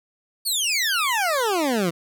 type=exponential sweep; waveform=20% pulse; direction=down; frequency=4583 to 160.7 Hz; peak=-15 dBFS; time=0.45-1.91 s; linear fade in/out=20 ms; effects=none